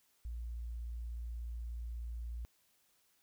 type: tone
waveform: sine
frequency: 58.27 Hz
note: A#1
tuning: in tune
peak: -39 dBFS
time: 0.25-2.45 s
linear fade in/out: 0 ms
effects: white hiss -73 dBFS RMS until 3.22 s